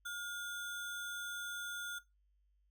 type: tone with sample-and-hold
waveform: sine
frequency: 1425 Hz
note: F6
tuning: 34 cents sharp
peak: -39 dBFS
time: 0.05-1.99 s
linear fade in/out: 10 ms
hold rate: 4900 Hz
effects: noise-tail reverb RT60 0.2 s tail -18 dB re dry + added 50 Hz sine -70 dBFS peak until 2.7 s